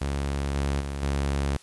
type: tone with level steps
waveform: sawtooth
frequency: 69.9 Hz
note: C#2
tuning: 15 cents sharp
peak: -22 / -20 / -26 / -20 dBFS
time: 0.01-1.57 s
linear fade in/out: 5 ms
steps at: 0.55 / 0.8 / 1.02 s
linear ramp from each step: 10 ms
effects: white hiss -53 dBFS RMS until 1.62 s + resampled to 24000 Hz